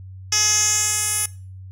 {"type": "tone with band-pass filter sweep", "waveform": "10% pulse", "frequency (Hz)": 422.5, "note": "G#4", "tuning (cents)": 30, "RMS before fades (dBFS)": -20, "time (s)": [0.32, 1.26], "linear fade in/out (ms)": 5, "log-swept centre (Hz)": [5500, 10000], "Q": 3.5, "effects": ["noise-tail reverb RT60 0.4 s tail -21 dB re dry", "added 94 Hz sine -35 dBFS peak until 1.71 s"]}